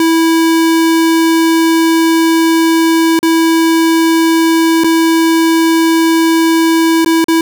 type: tone with dropouts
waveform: square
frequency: 327.5 Hz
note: E4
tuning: 11 cents flat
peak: -8 dBFS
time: 0-7.41 s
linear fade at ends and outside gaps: 2 ms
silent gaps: 3.191-3.229 / 4.837-4.843 / 7.047-7.06 / 7.243-7.283 s
effects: 7-bit